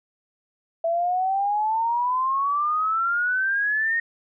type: exponential sweep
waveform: sine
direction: up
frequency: 659.3 to 1864.7 Hz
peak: -20 dBFS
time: 0.84-4 s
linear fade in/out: 5 ms
effects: none